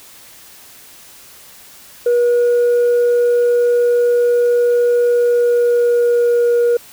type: tone with pitch glide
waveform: sine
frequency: 481.5 to 476.5 Hz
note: B4 to A#4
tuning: -44 to +38 cents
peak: -8 dBFS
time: 2.06-6.77 s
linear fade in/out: 5 ms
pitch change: -18 cents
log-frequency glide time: 5.03-6.55 s
effects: tanh soft clip ceiling -9 dBFS + white hiss -41 dBFS RMS until 6.92 s